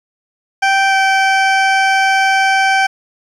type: tone with pitch glide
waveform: 20% pulse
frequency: 780 to 773.7 Hz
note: G5 to G5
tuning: -9 to -23 cents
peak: -5 dBFS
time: 0.62-2.87 s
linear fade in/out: 10 ms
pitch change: -14 cents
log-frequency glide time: 0.89-0.94 s
effects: low-pass 5000 Hz 12 dB/octave + 7-bit